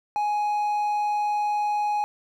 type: tone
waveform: triangle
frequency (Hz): 834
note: G#5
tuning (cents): +7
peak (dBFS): -20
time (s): 0.16-2.04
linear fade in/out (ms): 0
effects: none